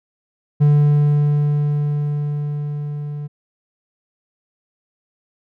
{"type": "tone with level ramp", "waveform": "triangle", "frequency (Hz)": 146.83, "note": "D3", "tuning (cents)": 0, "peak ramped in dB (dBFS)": [-7, -23], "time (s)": [0.6, 3.28], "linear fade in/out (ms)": 20, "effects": []}